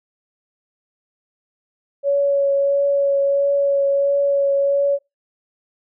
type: tone with vibrato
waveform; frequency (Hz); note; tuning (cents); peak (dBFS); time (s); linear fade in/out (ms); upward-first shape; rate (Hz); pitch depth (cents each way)
sine; 560; C#5; +18; -14; 2.03-4.99; 50; triangle; 1.5; 14
effects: noise-tail reverb RT60 0.2 s tail -23 dB re dry